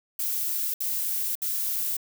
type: noise bursts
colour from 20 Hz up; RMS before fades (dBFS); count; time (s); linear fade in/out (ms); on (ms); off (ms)
violet; -28; 3; 0.19-1.968; 5; 550; 64
effects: none